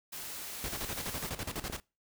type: noise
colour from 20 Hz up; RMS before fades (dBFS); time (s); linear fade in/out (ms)
white; -42; 0.12-1.3; 10
type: noise with tremolo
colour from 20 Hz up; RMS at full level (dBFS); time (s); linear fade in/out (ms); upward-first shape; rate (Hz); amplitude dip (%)
pink; -37; 0.64-1.8; 0; square; 12; 75
type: clicks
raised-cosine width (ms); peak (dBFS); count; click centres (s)
2; -36 / -26; 2; 0.774 / 1.699
effects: noise-tail reverb RT60 0.3 s tail -25 dB re dry